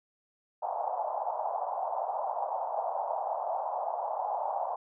pink band-pass noise, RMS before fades -33 dBFS, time 0.62-4.76 s, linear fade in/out 10 ms, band 640 to 920 Hz, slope 48 dB/octave, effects none

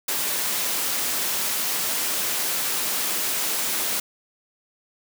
white high-pass noise, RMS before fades -25 dBFS, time 0.08-4 s, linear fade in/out 5 ms, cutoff 190 Hz, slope 12 dB/octave, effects none

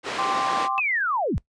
pink band-pass noise, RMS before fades -30 dBFS, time 0.03-0.69 s, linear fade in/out 50 ms, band 350 to 4000 Hz, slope 12 dB/octave
sine chord, G suspended fourth, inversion none, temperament just, 784 / 1045.3 / 1176 Hz, G5 / C6 / D6, 0 / -2 / +2 cents, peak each -27 dBFS, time 0.18-0.8 s, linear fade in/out 10 ms
sine linear sweep, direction down, 2637 to 32.68 Hz, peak -21 dBFS, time 0.78-1.38 s, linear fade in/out 0 ms
effects noise-tail reverb RT60 0.1 s tail -19 dB re dry + resampled to 22050 Hz

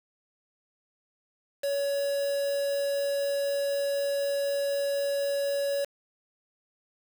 triangle tone with quantisation, 562 Hz, C#5, 24 cents sharp, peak -24 dBFS, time 1.63-5.85 s, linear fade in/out 10 ms, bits 6, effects none

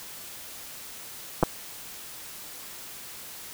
clicks, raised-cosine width 1 ms, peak -6 dBFS, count 2, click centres 1.428 / 1.434 s, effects white hiss -42 dBFS RMS until 3.53 s

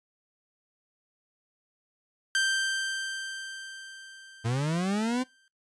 sawtooth tone with exponential decay, 1568 Hz, G6, in tune, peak -19 dBFS, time 2.35-5.48 s, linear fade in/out 1 ms, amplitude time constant 680 ms
40% pulse linear sweep, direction up, 110.3 to 260 Hz, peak -25 dBFS, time 4.44-5.24 s, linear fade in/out 20 ms
effects noise-tail reverb RT60 0.2 s tail -22 dB re dry + resampled to 22050 Hz

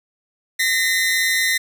sawtooth tone pair together, 1844.1 / 2027 Hz, A#6 / B6, -19 / +45 cents, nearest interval major second, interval 164 cents, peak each -16 dBFS, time 0.59-1.58 s, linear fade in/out 10 ms, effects none

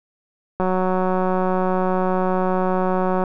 click train, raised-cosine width 1 ms, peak -8 dBFS, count 489, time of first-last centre 0.6-3.238 s, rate 185 Hz, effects none

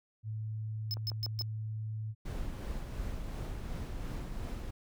sine tone, 108.9 Hz, A2, 17 cents flat, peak -35 dBFS, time 0.23-2.15 s, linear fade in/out 50 ms
square tone bursts, 5200 Hz, E8, 24 cents flat, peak -34 dBFS, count 4, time 0.91-1.42 s, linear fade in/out 0 ms, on 30 ms, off 130 ms
click train, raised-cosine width 1 ms, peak -34 dBFS, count 4, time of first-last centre 0.97-1.412 s, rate 6.79 Hz
brown noise with tremolo, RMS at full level -37 dBFS, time 2.25-4.71 s, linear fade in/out 10 ms, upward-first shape sine, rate 2.8 Hz, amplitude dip 30%
effects none

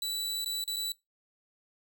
sawtooth tone with dropouts, 3951 Hz, B7, in tune, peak -28 dBFS, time 0.02-0.92 s, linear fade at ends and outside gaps 2 ms, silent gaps 0.446-0.459 / 0.64-0.677 / 0.762-0.766 s, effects noise-tail reverb RT60 0.2 s tail -21 dB re dry

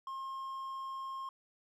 triangle tone, 1069 Hz, C6, 37 cents sharp, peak -37 dBFS, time 0.07-1.29 s, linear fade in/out 2 ms, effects none

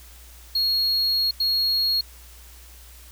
triangle tone bursts at uneven times, 4300 Hz, C8, 47 cents sharp, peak -18 dBFS, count 2, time 0.55-1.31 / 1.4-2.01 s, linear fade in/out 5 ms, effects added 60 Hz sine -45 dBFS peak until 3.11 s + white hiss -49 dBFS RMS until 3.11 s

